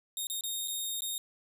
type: tone with dropouts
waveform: 15% pulse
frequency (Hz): 3702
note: A#7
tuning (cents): -13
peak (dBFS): -26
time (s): 0.17-1.18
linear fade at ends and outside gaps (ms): 1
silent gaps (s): 0.27-0.299 / 0.409-0.437 / 0.676-0.681 / 1.007-1.02
effects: none